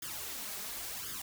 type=noise with flanger; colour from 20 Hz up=white; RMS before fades=-41 dBFS; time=0.02-1.22 s; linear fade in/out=5 ms; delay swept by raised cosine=0.59 to 4.99 ms; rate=0.93 Hz; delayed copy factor=+0.75; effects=none